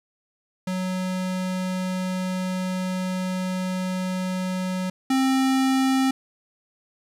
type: tone pair in turn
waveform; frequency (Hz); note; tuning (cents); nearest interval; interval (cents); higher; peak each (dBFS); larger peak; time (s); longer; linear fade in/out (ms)
square; 185 / 264.5; F#3 / C4; 0 / +19; tritone; 619; second; -25 / -19; second; 0.67-4.9 / 5.1-6.11; first; 5
effects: low-pass 11000 Hz 12 dB/octave + 10-bit